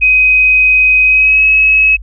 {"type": "tone with pitch glide", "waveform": "sine", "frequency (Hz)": [2517, 2567], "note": ["D#7", "E7"], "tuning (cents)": [19, -47], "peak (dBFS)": -5, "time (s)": [0.01, 1.97], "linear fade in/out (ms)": 20, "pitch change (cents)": 34, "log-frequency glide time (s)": [1.04, 1.44], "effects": ["added 50 Hz sine -25 dBFS peak until 2.02 s"]}